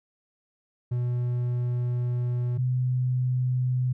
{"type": "tone pair in turn", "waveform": ["triangle", "sine"], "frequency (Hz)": [122.4, 126.64], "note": ["B2", "B2"], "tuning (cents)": [-15, 44], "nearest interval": "minor second", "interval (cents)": 59, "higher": "second", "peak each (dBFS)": -22, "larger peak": "neither", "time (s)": [[0.91, 2.58], [2.58, 3.93]], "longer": "first", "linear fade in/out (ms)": 10, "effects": []}